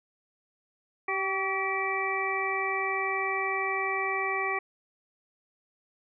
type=harmonic tone with a mistuned harmonic; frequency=387.2 Hz; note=G4; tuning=21 cents flat; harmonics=1 / 2 / 3 / 5 / 6; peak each=-34 / -34 / -33 / -33 / -32 dBFS; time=1.08-4.59 s; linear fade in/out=5 ms; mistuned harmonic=3; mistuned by=-29 cents; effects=none